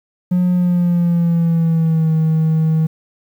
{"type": "tone with pitch glide", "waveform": "triangle", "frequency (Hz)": [179.5, 159], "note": ["F3", "D#3"], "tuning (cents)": [48, 38], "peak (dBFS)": -9, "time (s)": [0.31, 2.87], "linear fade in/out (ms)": 10, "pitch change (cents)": -210, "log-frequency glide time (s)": [0.52, 2.12], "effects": ["tanh soft clip ceiling -6 dBFS", "8-bit"]}